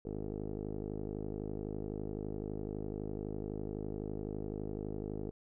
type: tone with low-pass filter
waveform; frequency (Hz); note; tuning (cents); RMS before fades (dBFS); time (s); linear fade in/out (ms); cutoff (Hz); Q
10% pulse; 51.91; G#1; 0; -40; 0.05-5.31; 5; 460; 6.6
effects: none